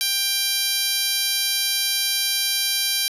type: tone with high-pass filter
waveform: 10% pulse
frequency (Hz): 790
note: G5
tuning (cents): +13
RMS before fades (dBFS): -22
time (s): 0.01-3.08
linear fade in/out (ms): 0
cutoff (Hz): 4100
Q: 0.68
effects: resampled to 32000 Hz + 8-bit